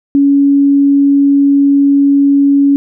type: tone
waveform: sine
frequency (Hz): 280.5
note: C#4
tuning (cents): +21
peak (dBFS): -5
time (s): 0.15-2.76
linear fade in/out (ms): 0
effects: none